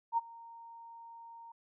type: tone with ADSR envelope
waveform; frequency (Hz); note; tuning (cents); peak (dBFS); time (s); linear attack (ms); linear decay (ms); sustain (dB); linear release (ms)
sine; 925; A#5; -14; -25; 0.12-1.52; 54; 26; -23; 5
effects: none